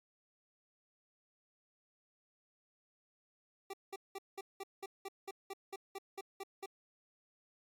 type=tone bursts; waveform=25% pulse; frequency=390 Hz; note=G4; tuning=9 cents flat; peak=-38 dBFS; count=14; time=3.7-6.66 s; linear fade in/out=5 ms; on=35 ms; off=190 ms; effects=AAC 64 kbps